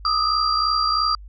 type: tone cluster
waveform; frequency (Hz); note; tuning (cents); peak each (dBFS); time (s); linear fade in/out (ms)
sine; 1214 / 1277 / 4745; D#6 / D#6 / D8; -43 / +45 / +17; -22; 0.05-1.15; 2
effects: added 50 Hz sine -37 dBFS peak until 1.28 s